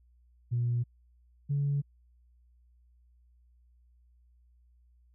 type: tone pair in turn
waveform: sine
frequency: 120 / 142.05 Hz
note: B2 / C#3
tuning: -49 / +43 cents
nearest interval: minor third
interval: 292 cents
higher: second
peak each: -25 dBFS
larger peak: neither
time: 0.51-0.84 / 1.49-1.82 s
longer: neither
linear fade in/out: 20 ms
effects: tanh soft clip ceiling -22 dBFS + added 60 Hz sine -60 dBFS peak until 5.14 s